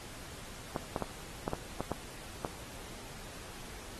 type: clicks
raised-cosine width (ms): 1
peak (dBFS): -19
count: 8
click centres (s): 0.762 / 0.962 / 1.023 / 1.479 / 1.534 / 1.806 / 1.917 / 2.448
effects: pink hiss -48 dBFS RMS until 3.99 s + AAC 32 kbps